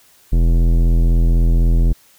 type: tone with tanh clipping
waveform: sine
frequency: 41.98 Hz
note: E1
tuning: 32 cents sharp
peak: -12 dBFS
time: 0.32-1.93 s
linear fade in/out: 10 ms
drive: 16 dB
effects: white hiss -51 dBFS RMS until 2.18 s